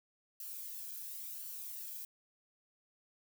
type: noise with flanger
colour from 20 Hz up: violet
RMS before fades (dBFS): -45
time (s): 0.4-2.05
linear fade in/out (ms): 2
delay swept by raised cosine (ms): 0.68 to 1.24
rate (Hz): 0.95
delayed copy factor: +0.5
effects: none